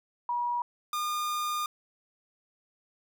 sine / 45% pulse tone pair in turn, 963 / 1213.3 Hz, B5 / D#6, -44 / -44 cents, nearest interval major third, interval 400 cents, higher second, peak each -27 / -29 dBFS, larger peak first, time 0.29-0.62 / 0.93-1.66 s, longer second, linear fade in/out 2 ms, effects none

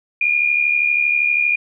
sine tone with amplitude modulation, 2426 Hz, D#7, 44 cents flat, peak -11 dBFS, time 0.21-1.56 s, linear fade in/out 5 ms, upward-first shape sine, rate 72.6 Hz, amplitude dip 65%, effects none

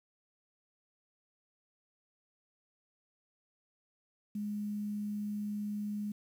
sine tone with quantisation, 207.7 Hz, G#3, in tune, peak -34 dBFS, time 4.35-6.12 s, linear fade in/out 5 ms, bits 10, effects none

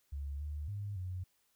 sine tone with pitch steps, 70.6 / 74.3 / 101.9 / 91.6 Hz, C#2 / D2 / G#2 / F#2, +32 / +21 / -32 / -17 cents, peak -37 dBFS, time 0.12-1.24 s, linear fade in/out 10 ms, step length 280 ms, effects white hiss -75 dBFS RMS until 1.55 s

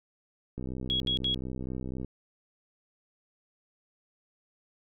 click train, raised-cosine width 3 ms, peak -24 dBFS, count 95, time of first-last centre 0.58-2.046 s, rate 64.1 Hz
sine tone bursts, 3322 Hz, G#7, in tune, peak -26 dBFS, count 3, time 0.9-1.344 s, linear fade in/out 0 ms, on 100 ms, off 72 ms
effects none

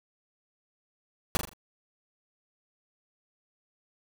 pink noise with echo, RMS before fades -25 dBFS, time 1.35-1.37 s, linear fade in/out 0 ms, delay 41 ms, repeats 4, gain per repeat -7 dB, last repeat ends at 1.534 s, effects none

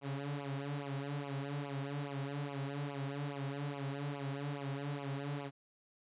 sawtooth tone with flanger, 140.9 Hz, C#3, 29 cents sharp, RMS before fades -40 dBFS, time 0.01-5.51 s, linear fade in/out 50 ms, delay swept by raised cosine 0.54 to 6.24 ms, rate 2.4 Hz, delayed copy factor -0.95, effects resampled to 8000 Hz

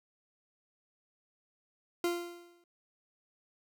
40% pulse tone with exponential decay, 346.7 Hz, F4, 13 cents flat, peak -26 dBFS, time 2.04-2.64 s, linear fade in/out 2 ms, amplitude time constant 130 ms, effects none

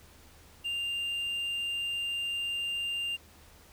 triangle tone, 2794 Hz, F7, in tune, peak -29 dBFS, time 0.64-3.17 s, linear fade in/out 20 ms, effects added 77 Hz sine -59 dBFS peak until 3.72 s + pink hiss -57 dBFS RMS until 3.72 s

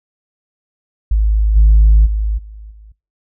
sine tone with level steps, 53 Hz, G#1, 36 cents sharp, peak -9 / -3 / -13 / -30 / -36 dBFS, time 1.11-2.92 s, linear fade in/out 5 ms, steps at 1.55 / 2.05 / 2.37 / 2.7 s, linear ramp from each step 20 ms, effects noise-tail reverb RT60 0.3 s tail -23 dB re dry + tanh soft clip ceiling -2 dBFS

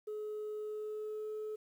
sine tone with pitch glide, 425.1 to 429.5 Hz, G#4 to A4, +40 to -42 cents, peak -36 dBFS, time 0.07-1.56 s, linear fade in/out 10 ms, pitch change +18 cents, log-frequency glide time 0.57-1.29 s, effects tanh soft clip ceiling -36 dBFS + 11-bit

